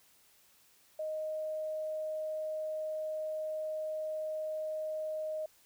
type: tone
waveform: sine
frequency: 622.3 Hz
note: D#5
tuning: in tune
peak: -34 dBFS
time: 0.99-5.46 s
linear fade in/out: 5 ms
effects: white hiss -65 dBFS RMS until 5.65 s